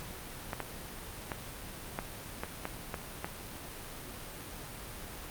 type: clicks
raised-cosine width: 0.5 ms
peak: -19 dBFS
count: 8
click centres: 0.532 / 0.603 / 1.318 / 1.989 / 2.435 / 2.654 / 2.942 / 3.245 s
effects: pink hiss -44 dBFS RMS until 5.3 s + Opus 48 kbps